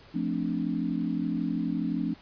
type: chord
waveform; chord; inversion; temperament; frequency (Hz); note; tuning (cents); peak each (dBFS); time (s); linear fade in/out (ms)
sine; D minor seventh; first; equal; 174.61 / 220 / 261.6 / 293.7; F3 / A3 / C4 / D4; 0 / 0 / 0 / 0; -32; 0.14-2.14; 10
effects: pink hiss -53 dBFS RMS until 2.21 s + resampled to 11025 Hz